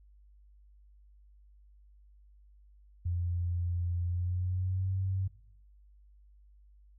sine tone with pitch glide, 87.2 to 95.09 Hz, F2 to F#2, -2 to +48 cents, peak -29 dBFS, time 3.05-5.28 s, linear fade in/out 10 ms, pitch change +150 cents, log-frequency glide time 4.05-4.92 s, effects noise-tail reverb RT60 0.6 s tail -17 dB re dry + added 50 Hz sine -56 dBFS peak until 6.98 s

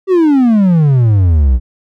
triangle exponential sweep, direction down, 392 to 58.4 Hz, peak -4 dBFS, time 0.07-1.6 s, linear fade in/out 50 ms, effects none

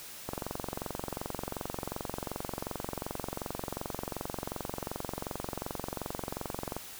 click train, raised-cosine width 1 ms, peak -20 dBFS, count 148, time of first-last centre 0.29-6.766 s, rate 22.7 Hz, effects white hiss -46 dBFS RMS until 6.99 s

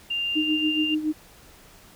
sine tone, 2794 Hz, F7, in tune, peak -24 dBFS, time 0.1-0.95 s, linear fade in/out 10 ms
sine tone with tremolo, 307.9 Hz, D#4, 18 cents flat, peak -20 dBFS, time 0.35-1.13 s, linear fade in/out 20 ms, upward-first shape sine, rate 7.1 Hz, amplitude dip 70%
effects pink hiss -51 dBFS RMS until 1.95 s

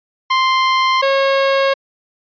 sawtooth tone pair in turn, 1046.5 / 545.2 Hz, C6 / C#5, 0 / -29 cents, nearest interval major seventh, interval 1129 cents, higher first, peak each -8 dBFS, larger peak neither, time 0.3-1.02 / 1.02-1.74 s, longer neither, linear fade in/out 10 ms, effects resampled to 11025 Hz

